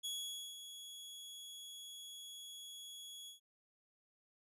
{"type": "tone with ADSR envelope", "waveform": "sawtooth", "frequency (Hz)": 3354, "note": "G#7", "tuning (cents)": 16, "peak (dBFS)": -36, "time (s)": [0.03, 3.4], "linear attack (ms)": 21, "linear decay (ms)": 500, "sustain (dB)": -10, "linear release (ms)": 120, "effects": ["resampled to 32000 Hz"]}